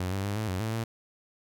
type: tone with pitch steps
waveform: sawtooth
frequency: 91.3 / 97.6 / 101.2 / 109.1 / 92.6 / 110.3 / 113.5 Hz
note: F#2 / G2 / G#2 / A2 / F#2 / A2 / A#2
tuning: -23 / -7 / -44 / -14 / +2 / +5 / -46 cents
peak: -25 dBFS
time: 0-0.84 s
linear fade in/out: 5 ms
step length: 120 ms
effects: none